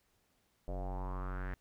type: tone with low-pass filter sweep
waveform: square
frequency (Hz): 46.25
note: F#1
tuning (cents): 0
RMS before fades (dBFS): -39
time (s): 0.68-1.54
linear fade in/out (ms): 0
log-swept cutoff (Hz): 600 to 1800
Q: 4.9
effects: pink hiss -75 dBFS RMS until 1.6 s